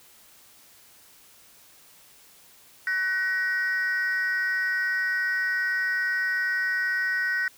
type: tone pair together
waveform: sine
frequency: 1500.4 / 1894 Hz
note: F#6 / A#6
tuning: +24 / +27 cents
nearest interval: major third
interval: 403 cents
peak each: -24 dBFS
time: 2.87-7.48 s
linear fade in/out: 2 ms
effects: tanh soft clip ceiling -20 dBFS + white hiss -54 dBFS RMS until 7.57 s